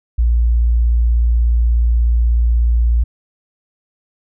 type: tone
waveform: sine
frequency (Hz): 58.27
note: A#1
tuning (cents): 0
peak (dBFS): -10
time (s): 0.18-3.04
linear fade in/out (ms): 10
effects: none